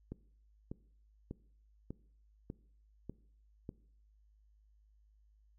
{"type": "click train", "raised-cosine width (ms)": 3, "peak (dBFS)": -29, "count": 7, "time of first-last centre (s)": [0.12, 3.691], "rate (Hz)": 1.68, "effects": ["noise-tail reverb RT60 0.6 s tail -20 dB re dry", "added 52 Hz sine -64 dBFS peak until 5.58 s"]}